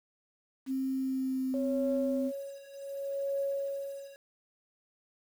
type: tone with pitch glide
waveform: sine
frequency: 264.8 to 259.7 Hz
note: C4 to C4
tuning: +21 to -13 cents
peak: -29 dBFS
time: 0.66-2.32 s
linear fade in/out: 50 ms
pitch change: -34 cents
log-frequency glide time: 0.93-1.6 s
type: tone with tremolo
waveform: sine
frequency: 554.4 Hz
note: C#5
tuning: in tune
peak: -28 dBFS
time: 1.54-4.16 s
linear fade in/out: 0 ms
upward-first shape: triangle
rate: 0.67 Hz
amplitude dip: 95%
effects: tanh soft clip ceiling -19 dBFS + 9-bit